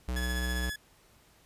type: tone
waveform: square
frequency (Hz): 62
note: B1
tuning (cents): +7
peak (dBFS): -31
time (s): 0.08-0.7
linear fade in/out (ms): 5
type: tone with tremolo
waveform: sawtooth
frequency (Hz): 1701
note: G#6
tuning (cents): +41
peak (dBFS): -30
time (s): 0.16-0.76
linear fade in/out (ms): 5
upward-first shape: sine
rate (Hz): 15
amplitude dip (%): 40
effects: pink hiss -62 dBFS RMS until 1.45 s + resampled to 32000 Hz